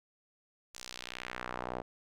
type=tone with band-pass filter sweep; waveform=sawtooth; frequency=61.74 Hz; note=B1; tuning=in tune; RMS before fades=-42 dBFS; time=0.74-1.82 s; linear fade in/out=10 ms; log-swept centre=6800 to 630 Hz; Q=1.3; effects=none